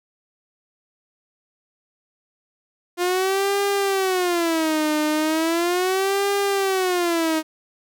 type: tone with vibrato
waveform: sawtooth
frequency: 349.2 Hz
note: F4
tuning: in tune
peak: -15 dBFS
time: 2.97-7.43 s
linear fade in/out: 50 ms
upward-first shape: sine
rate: 0.37 Hz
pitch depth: 240 cents each way
effects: none